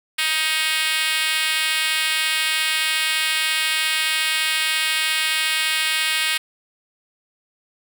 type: tone with high-pass filter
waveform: 5% pulse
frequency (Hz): 314.4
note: D#4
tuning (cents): +18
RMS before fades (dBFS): -21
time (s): 0.18-6.38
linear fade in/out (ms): 10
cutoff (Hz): 2100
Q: 1.1
effects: none